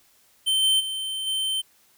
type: tone with level steps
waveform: square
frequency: 3100 Hz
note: G7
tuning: 20 cents flat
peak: -20 / -18 / -28 / -24 dBFS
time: 0.46-1.62 s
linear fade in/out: 20 ms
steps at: 0.62 / 0.79 / 1.26 s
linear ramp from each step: 20 ms
effects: white hiss -60 dBFS RMS until 1.97 s